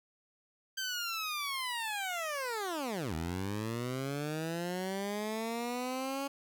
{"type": "linear two-way sweep", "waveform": "15% pulse", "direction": "down then up", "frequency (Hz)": [1568, 77.78, 279.5], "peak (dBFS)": -28, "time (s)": [0.77, 6.28], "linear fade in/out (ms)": 10, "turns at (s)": 3.14, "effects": []}